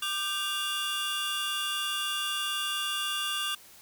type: tone cluster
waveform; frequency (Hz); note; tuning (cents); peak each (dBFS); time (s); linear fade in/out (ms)
45% pulse; 1194 / 1559 / 2807 / 3438; D6 / G6 / F7 / A7; +28 / -10 / +8 / -41; -36 / -38 / -33 / -35; 0.02-3.55; 5
effects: white hiss -53 dBFS RMS until 3.81 s